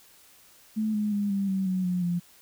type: tone with pitch steps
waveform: sine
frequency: 216.9 / 210.2 / 203.8 / 197.52 / 191.46 / 185.58 / 179.88 / 174.36 Hz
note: A3 / G#3 / G#3 / G3 / G3 / F#3 / F#3 / F3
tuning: -25 / +21 / -32 / +13 / -41 / +5 / -49 / -3 cents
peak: -24 dBFS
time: 0.76-2.2 s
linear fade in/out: 20 ms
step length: 180 ms
effects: white hiss -56 dBFS RMS until 2.41 s